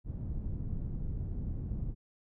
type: low-pass noise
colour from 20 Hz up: pink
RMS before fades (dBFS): -36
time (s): 0.04-1.95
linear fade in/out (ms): 50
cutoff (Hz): 160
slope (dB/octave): 12
effects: none